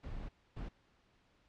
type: noise bursts at uneven times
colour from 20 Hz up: brown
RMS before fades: -43 dBFS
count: 2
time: 0.03-0.29 / 0.56-0.69 s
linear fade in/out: 10 ms
effects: pink hiss -71 dBFS RMS until 1.48 s + low-pass 4000 Hz 12 dB/octave